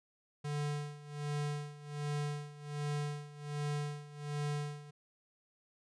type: tone with tremolo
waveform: square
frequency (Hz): 146.83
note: D3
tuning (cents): 0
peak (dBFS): -34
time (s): 0.44-4.91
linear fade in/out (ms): 10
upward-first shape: sine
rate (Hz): 1.3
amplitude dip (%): 85
effects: resampled to 22050 Hz